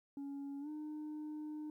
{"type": "tone with pitch glide", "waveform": "sine", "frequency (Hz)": [280.2, 303.8], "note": ["C#4", "D#4"], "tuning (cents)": [19, -41], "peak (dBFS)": -39, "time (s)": [0.17, 1.7], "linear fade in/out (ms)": 2, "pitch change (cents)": 140, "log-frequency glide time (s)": [0.6, 0.69], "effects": ["tanh soft clip ceiling -41 dBFS", "13-bit"]}